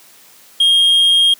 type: tone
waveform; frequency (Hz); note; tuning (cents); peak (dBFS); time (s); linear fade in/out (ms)
triangle; 3238; G#7; -45; -7; 0.6-1.34; 5
effects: white hiss -45 dBFS RMS until 1.39 s + high-pass 150 Hz 12 dB/octave